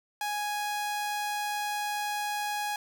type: tone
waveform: sawtooth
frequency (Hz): 830.6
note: G#5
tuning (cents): 0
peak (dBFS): -26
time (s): 0.21-2.76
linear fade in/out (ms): 2
effects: none